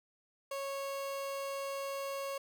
30% pulse tone, 551 Hz, C#5, 11 cents flat, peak -34 dBFS, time 0.51-2.38 s, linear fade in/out 5 ms, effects none

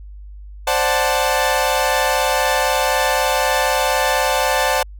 sawtooth chord, D dominant seventh, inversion third, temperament equal, 523.3 / 587.3 / 740 / 880 Hz, C5 / D5 / F#5 / A5, 0 / 0 / 0 / 0 cents, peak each -17 / -18 / -18 / -16 dBFS, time 0.67-4.83 s, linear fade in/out 5 ms, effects added 50 Hz sine -33 dBFS peak until 4.99 s

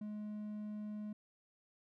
triangle tone, 210.7 Hz, G#3, 25 cents sharp, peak -39 dBFS, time 0.01-1.13 s, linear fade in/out 5 ms, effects none

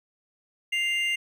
triangle tone pair together, 2093 / 2796 Hz, C7 / F7, 0 / +1 cents, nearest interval perfect fourth, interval 501 cents, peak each -25 dBFS, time 0.72-1.16 s, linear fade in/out 10 ms, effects none

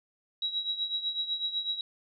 sine tone with tremolo, 3867 Hz, B7, 37 cents flat, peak -26 dBFS, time 0.42-1.81 s, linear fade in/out 2 ms, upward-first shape triangle, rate 8 Hz, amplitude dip 80%, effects none

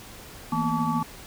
sine tone cluster, 163.1 / 230.1 / 243.5 / 871 / 1142 Hz, E3 / A#3 / B3 / A5 / D6, -18 / -22 / -24 / -18 / -49 cents, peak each -29 dBFS, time 0.52-1.03 s, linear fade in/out 5 ms, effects pink hiss -44 dBFS RMS until 1.26 s

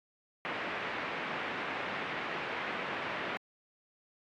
white low-pass noise, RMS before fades -37 dBFS, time 0.45-3.37 s, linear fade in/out 0 ms, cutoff 2400 Hz, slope 24 dB/octave, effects high-pass 200 Hz 12 dB/octave + AAC 64 kbps

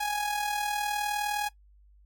sawtooth tone with amplitude modulation, 830.6 Hz, G#5, in tune, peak -22 dBFS, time 0-1.49 s, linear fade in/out 10 ms, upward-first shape sine, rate 39.7 Hz, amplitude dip 50%, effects noise-tail reverb RT60 0.1 s tail -18 dB re dry + added 50 Hz sine -55 dBFS peak until 2.05 s

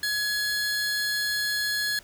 40% pulse tone pair together, 1682 / 4247 Hz, G#6 / C8, +22 / +25 cents, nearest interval octave + major third, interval 1603 cents, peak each -26 / -28 dBFS, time 0.03-1.99 s, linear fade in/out 2 ms, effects pink hiss -52 dBFS RMS until 2.03 s

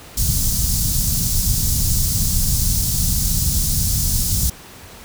pink band-stop noise, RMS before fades -18 dBFS, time 0.17-4.5 s, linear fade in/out 5 ms, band 170 to 5100 Hz, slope 24 dB/octave, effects pink hiss -40 dBFS RMS until 5.04 s

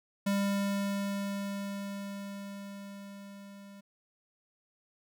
square tone with level ramp, 199.4 Hz, G3, 30 cents sharp, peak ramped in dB -27 to -49 dBFS, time 0.26-3.81 s, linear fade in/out 10 ms, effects none

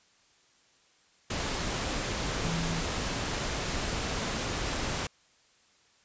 sine tone in noise, 165.8 Hz, E3, 10 cents sharp, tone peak -31 dBFS, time 2.44-2.81 s, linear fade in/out 5 ms, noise pink, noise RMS -32 dBFS, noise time 1.3-5.07 s, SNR -2 dB, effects white hiss -64 dBFS RMS until 6.04 s + resampled to 16000 Hz

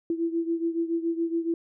sine beating tone pair, 331.7 / 338.8 Hz, E4 / E4, +11 / +48 cents, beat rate 7.1 Hz, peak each -26 / -30 dBFS, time 0.1-1.54 s, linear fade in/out 2 ms, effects none

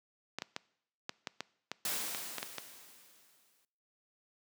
clicks, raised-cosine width 0.2 ms, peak -19 dBFS, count 11, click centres 0.386 / 0.421 / 0.564 / 1.094 / 1.272 / 1.406 / 1.716 / 2.148 / 2.383 / 2.429 / 2.583 s
white noise with exponential decay, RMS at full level -34 dBFS, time 1.85-3.65 s, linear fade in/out 2 ms, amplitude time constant 390 ms
effects noise-tail reverb RT60 0.7 s tail -22 dB re dry + high-pass 150 Hz 12 dB/octave

